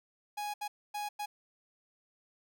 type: tone bursts at uneven times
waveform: 45% pulse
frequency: 830.6 Hz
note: G#5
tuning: in tune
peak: -35 dBFS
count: 4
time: 0.37-0.54 / 0.61-0.68 / 0.94-1.09 / 1.19-1.26 s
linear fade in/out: 10 ms
effects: none